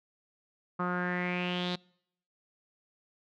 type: tone with low-pass filter sweep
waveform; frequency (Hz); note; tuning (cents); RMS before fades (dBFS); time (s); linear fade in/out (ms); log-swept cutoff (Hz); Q
sawtooth; 178.7; F3; +40; -32; 0.79-1.76; 10; 1200 to 4000; 6
effects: noise-tail reverb RT60 0.7 s tail -26 dB re dry